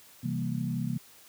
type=chord; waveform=sine; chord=C dominant seventh; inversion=none; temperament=equal; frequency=130.81 / 164.81 / 196 / 233.1 Hz; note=C3 / E3 / G3 / Bb3; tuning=0 / 0 / 0 / 0 cents; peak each=-33 / -34 / -36 / -34 dBFS; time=0.23-0.98 s; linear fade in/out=10 ms; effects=white hiss -55 dBFS RMS until 1.28 s + high-pass 60 Hz 12 dB/octave